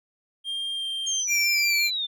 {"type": "tone with pitch glide", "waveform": "triangle", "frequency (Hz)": [3200, 3169], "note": ["G7", "G7"], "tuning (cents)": [35, 18], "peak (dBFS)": -26, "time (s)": [0.44, 1.25], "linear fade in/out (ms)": 50, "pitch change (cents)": -17, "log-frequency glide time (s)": [0.74, 0.86]}
{"type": "linear sweep", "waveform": "sine", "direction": "down", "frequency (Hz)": [6540, 3520], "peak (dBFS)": -25, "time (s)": [1.06, 2.07], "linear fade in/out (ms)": 20}
{"type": "tone with vibrato", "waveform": "square", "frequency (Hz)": 2349, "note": "D7", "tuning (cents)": 0, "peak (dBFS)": -22, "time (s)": [1.27, 1.91], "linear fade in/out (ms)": 50, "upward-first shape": "sine", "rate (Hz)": 5.6, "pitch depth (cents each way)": 14}
{"effects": []}